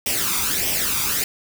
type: noise with flanger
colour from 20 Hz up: white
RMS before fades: -22 dBFS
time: 0.06-1.24 s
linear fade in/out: 2 ms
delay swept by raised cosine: 0.35 to 0.86 ms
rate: 1.6 Hz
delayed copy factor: +0.65
effects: none